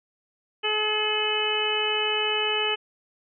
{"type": "harmonic tone", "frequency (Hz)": 427.2, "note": "G#4", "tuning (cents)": 49, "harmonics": [1, 2, 3, 4, 5, 6, 7], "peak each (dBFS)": [-29, -32, -34, -35, -36, -29, -26], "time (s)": [0.63, 2.76], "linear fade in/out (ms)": 20, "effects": []}